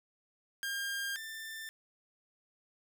sawtooth tone pair in turn, 1607 / 1781.4 Hz, G6 / A6, +43 / +21 cents, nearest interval major second, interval 178 cents, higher second, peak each -31 / -38 dBFS, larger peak first, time 0.63-1.16 / 1.16-1.69 s, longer neither, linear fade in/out 0 ms, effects none

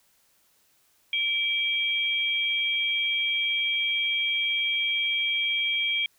sine tone pair together, 2328 / 3241 Hz, D7 / G#7, -16 / -43 cents, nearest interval tritone, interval 573 cents, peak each -26 dBFS, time 1.13-6.06 s, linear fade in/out 2 ms, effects white hiss -65 dBFS RMS until 6.18 s

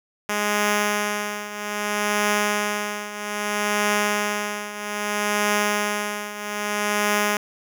5% pulse tone with tremolo, 207.7 Hz, G#3, in tune, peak -7 dBFS, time 0.29-7.37 s, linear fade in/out 2 ms, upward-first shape triangle, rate 0.62 Hz, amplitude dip 80%, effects none

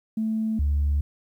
sine tone pair in turn, 220 / 72.24 Hz, A3 / D2, 0 / -28 cents, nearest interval octave + perfect fifth, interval 1928 cents, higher first, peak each -22 / -18 dBFS, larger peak second, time 0.17-0.59 / 0.59-1.01 s, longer neither, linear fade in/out 5 ms, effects tanh soft clip ceiling -17 dBFS + 10-bit

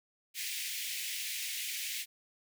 pink high-pass noise, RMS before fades -38 dBFS, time 0.34-2.06 s, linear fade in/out 50 ms, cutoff 2000 Hz, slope 48 dB/octave, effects none

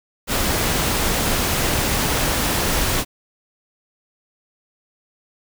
pink noise, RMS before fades -20 dBFS, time 0.27-3.05 s, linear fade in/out 50 ms, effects none

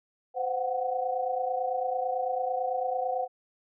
sine tone cluster, 515 / 724 / 753 Hz, C5 / F#5 / F#5, -28 / -38 / +30 cents, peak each -31 / -32 / -31 dBFS, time 0.34-3.28 s, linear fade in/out 50 ms, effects none

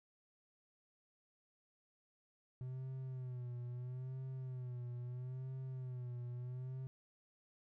triangle tone with vibrato, 126.5 Hz, B2, 42 cents sharp, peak -40 dBFS, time 2.61-6.87 s, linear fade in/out 0 ms, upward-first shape sine, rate 0.76 Hz, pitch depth 68 cents each way, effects none

